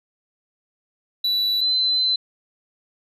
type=tone pair in turn; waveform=triangle / sine; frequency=3951 / 4048 Hz; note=B7 / B7; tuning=0 / +42 cents; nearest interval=unison; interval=42 cents; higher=second; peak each=-17 dBFS; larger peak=neither; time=1.24-1.61 / 1.61-2.16 s; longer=second; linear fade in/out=5 ms; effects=resampled to 32000 Hz